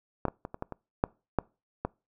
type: clicks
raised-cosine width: 1 ms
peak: -12 / -16 / -22 / -24 / -19 / -23 / -9 / -10 / -15 dBFS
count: 9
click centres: 0.253 / 0.283 / 0.451 / 0.544 / 0.624 / 0.723 / 1.039 / 1.387 / 1.85 s
effects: noise-tail reverb RT60 0.3 s tail -25 dB re dry